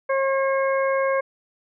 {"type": "harmonic tone", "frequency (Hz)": 540, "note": "C#5", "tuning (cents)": -45, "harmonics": [1, 2, 3, 4], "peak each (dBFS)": [-20, -26, -30, -32], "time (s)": [0.09, 1.21], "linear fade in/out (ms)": 10, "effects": []}